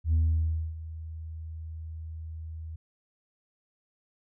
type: tone with ADSR envelope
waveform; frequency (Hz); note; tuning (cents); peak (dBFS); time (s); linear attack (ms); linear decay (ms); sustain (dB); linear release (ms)
sine; 80.1; E2; -49; -18; 0.04-2.76; 91; 610; -18; 5
effects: tanh soft clip ceiling -19 dBFS